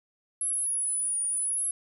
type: linear two-way sweep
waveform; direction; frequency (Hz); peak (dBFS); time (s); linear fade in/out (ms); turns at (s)
sine; down then up; 11000 to 9450 to 11000; -26; 0.41-1.71; 2; 1.24
effects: none